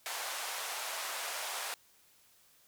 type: band-pass noise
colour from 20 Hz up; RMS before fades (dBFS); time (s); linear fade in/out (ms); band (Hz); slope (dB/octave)
pink; -39; 0.06-1.74; 0; 640 to 14000; 24
effects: white hiss -65 dBFS RMS until 2.67 s